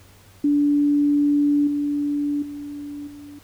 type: tone with level steps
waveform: sine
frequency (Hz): 290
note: D4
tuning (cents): -22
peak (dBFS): -15 / -20 / -30 / -37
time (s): 0.44-3.39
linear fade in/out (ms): 5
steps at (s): 1.67 / 2.42 / 3.07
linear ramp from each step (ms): 5
effects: added 97 Hz sine -52 dBFS peak until 3.43 s + pink hiss -52 dBFS RMS until 3.43 s